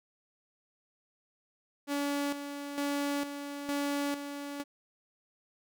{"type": "tone with tremolo", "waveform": "sawtooth", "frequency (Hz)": 285.2, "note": "C#4", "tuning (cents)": 49, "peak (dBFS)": -26, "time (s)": [1.87, 4.64], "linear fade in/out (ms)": 50, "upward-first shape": "square", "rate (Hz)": 1.1, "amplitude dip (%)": 60, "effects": []}